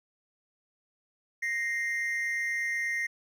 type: tone pair together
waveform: triangle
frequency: 1864.7 / 2093 Hz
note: A#6 / C7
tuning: 0 / 0 cents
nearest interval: major second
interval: 200 cents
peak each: -29 / -30 dBFS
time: 1.42-3.07 s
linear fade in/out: 10 ms
effects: none

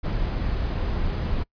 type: noise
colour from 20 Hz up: brown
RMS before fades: -25 dBFS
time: 0.03-1.44 s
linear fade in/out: 20 ms
effects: noise-tail reverb RT60 0.1 s tail -25 dB re dry + resampled to 11025 Hz

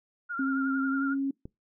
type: tone with vibrato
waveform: sine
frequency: 1400 Hz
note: F6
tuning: 4 cents sharp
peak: -31 dBFS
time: 0.29-1.15 s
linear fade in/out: 20 ms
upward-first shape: triangle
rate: 11 Hz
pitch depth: 58 cents each way
type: tone with pitch glide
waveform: sine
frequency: 268.7 to 273.6 Hz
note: C4 to C#4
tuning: +46 to -23 cents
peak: -26 dBFS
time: 0.39-1.31 s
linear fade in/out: 5 ms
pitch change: +31 cents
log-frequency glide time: 0.91-1.01 s
type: click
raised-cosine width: 3 ms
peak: -27 dBFS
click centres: 1.455 s
effects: noise-tail reverb RT60 0.2 s tail -24 dB re dry

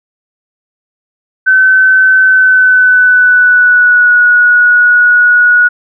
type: tone with pitch glide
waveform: sine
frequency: 1526 to 1458.8 Hz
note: G6 to F#6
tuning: -47 to -25 cents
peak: -3 dBFS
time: 1.46-5.69 s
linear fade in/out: 20 ms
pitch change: -78 cents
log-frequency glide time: 2.24-4.22 s
effects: none

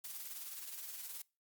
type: noise with tremolo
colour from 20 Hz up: blue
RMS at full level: -44 dBFS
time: 0.04-1.22 s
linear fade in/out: 5 ms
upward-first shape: sine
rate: 19 Hz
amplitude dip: 50%
effects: noise-tail reverb RT60 0.3 s tail -24 dB re dry + Opus 48 kbps

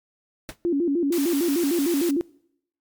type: noise with exponential decay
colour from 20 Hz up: pink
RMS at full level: -31 dBFS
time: 0.49-0.57 s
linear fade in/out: 0 ms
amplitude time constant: 17 ms
type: tone with vibrato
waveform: sine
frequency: 311.1 Hz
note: D#4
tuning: in tune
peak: -19 dBFS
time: 0.65-2.21 s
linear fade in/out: 0 ms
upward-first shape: square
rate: 6.6 Hz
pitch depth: 180 cents each way
type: high-pass noise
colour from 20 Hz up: white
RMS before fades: -33 dBFS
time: 1.12-2.11 s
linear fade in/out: 5 ms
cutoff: 400 Hz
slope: 48 dB/octave
effects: noise-tail reverb RT60 0.7 s tail -23 dB re dry + MP3 96 kbps

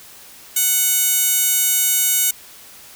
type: tone with high-pass filter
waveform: 15% pulse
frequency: 740 Hz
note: F#5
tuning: in tune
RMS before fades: -17 dBFS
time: 0.56-2.31 s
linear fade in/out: 5 ms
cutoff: 7300 Hz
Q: 0.62
effects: white hiss -42 dBFS RMS until 2.95 s

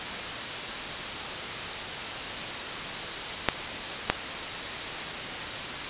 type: clicks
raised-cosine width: 0.3 ms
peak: -3 dBFS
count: 2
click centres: 3.487 / 4.1 s
effects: white hiss -32 dBFS RMS until 5.89 s + resampled to 8000 Hz

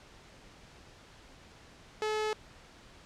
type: tone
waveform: sawtooth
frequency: 430 Hz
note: A4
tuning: 40 cents flat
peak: -26 dBFS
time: 2.02-2.33 s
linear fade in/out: 0 ms
effects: pink hiss -55 dBFS RMS until 3.05 s + low-pass 6000 Hz 12 dB/octave

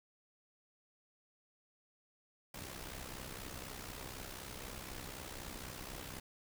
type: noise with amplitude modulation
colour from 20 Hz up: pink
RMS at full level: -44 dBFS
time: 2.54-6.2 s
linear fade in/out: 5 ms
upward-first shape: sine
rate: 64 Hz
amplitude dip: 65%
effects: none

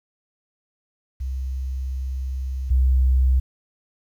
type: tone pair in turn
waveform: sine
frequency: 65.41 / 64.51 Hz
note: C2 / C2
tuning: 0 / -24 cents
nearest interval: unison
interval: 24 cents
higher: first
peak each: -24 / -14 dBFS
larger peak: second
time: 1.2-2.7 / 2.7-3.4 s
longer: first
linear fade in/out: 10 ms
effects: 9-bit

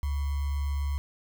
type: tone with sample-and-hold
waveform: sine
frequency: 71 Hz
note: C#2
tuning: 42 cents sharp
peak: -26 dBFS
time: 0.03-0.98 s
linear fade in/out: 0 ms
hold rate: 1050 Hz
effects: none

